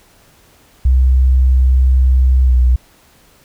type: tone with pitch glide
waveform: sine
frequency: 64.4 to 62.06 Hz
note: C2 to B1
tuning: -27 to +9 cents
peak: -7 dBFS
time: 0.85-2.76 s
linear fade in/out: 5 ms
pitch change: -64 cents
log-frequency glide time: 2.44-2.54 s
effects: pink hiss -49 dBFS RMS until 3.44 s